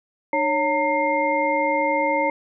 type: tone cluster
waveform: sine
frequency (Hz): 301.7 / 553 / 914 / 2116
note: D4 / C#5 / A#5 / C7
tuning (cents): +47 / -4 / -34 / +19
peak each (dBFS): -27 / -23 / -22 / -25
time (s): 0.33-2.3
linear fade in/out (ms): 2
effects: none

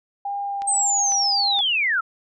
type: tone with vibrato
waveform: sine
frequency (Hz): 801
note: G5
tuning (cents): +37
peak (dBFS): -24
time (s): 0.25-1.61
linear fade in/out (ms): 5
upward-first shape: sine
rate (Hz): 1.9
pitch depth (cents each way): 8
type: clicks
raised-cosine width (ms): 0.2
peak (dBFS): -20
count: 3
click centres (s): 0.62 / 1.121 / 1.59
type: linear sweep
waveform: sine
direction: down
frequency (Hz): 8400 to 1287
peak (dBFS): -18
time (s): 0.67-2.01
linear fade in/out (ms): 10
effects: none

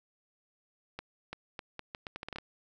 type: accelerating click train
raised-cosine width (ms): 0.3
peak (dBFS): -23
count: 12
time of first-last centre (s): 0.99-2.385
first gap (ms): 340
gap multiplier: 0.77
effects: none

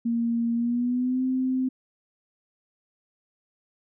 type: tone with pitch glide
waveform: sine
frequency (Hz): 233.1 to 258.6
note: A#3 to C4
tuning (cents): 0 to -20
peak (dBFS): -22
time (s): 0.05-1.69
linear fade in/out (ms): 10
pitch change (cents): +180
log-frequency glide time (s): 0.54-1.23
effects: none

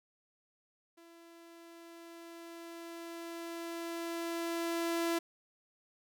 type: tone with level ramp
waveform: sawtooth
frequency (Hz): 336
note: E4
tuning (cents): +33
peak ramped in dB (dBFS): -52 to -26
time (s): 0.97-5.19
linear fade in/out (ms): 10
effects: none

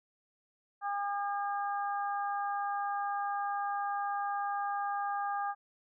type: harmonic tone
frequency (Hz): 404.2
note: G#4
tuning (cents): -47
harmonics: 2 / 3 / 4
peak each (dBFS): -33 / -37 / -42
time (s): 0.81-5.55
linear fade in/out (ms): 50
effects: none

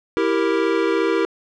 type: chord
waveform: square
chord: E diminished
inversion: none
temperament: equal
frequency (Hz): 329.6 / 392 / 466.2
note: E4 / G4 / Bb4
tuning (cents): 0 / 0 / 0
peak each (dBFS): -22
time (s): 0.17-1.25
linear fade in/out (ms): 0
effects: low-pass 3000 Hz 12 dB/octave

